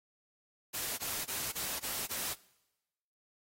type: noise bursts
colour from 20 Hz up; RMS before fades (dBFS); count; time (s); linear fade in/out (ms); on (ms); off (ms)
white; -37; 6; 0.73-2.345; 20; 250; 23
effects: noise-tail reverb RT60 1.0 s tail -22 dB re dry + AAC 48 kbps